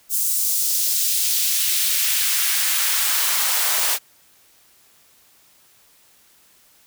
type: noise with high-pass filter sweep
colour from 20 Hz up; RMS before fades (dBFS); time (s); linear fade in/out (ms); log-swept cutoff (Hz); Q
white; -20; 0.09-3.99; 50; 8200 to 630; 0.95
effects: white hiss -55 dBFS RMS until 6.86 s